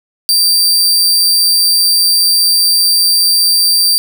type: tone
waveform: sawtooth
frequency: 4681 Hz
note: D8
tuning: 7 cents flat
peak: -5 dBFS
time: 0.29-3.98 s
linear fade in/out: 0 ms
effects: none